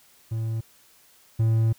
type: tone pair in turn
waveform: triangle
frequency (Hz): 112.6 / 112.6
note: A2 / A2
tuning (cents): +40 / +40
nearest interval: unison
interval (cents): 0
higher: neither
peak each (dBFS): -23 / -16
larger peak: second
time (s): 0.31-0.61 / 1.39-1.73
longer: second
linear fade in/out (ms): 10
effects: white hiss -57 dBFS RMS until 1.78 s